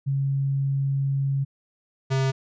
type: tone pair in turn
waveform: sine / square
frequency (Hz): 137.5 / 133.59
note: C#3 / C3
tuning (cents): -14 / +36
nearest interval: unison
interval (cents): 50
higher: first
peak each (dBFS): -21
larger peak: neither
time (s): 0.06-1.45 / 2.1-2.32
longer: first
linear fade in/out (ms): 20
effects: resampled to 16000 Hz